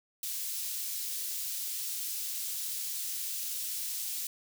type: high-pass noise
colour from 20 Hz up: white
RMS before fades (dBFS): -36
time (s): 0.23-4.27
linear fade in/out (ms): 2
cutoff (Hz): 4000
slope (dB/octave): 12
effects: none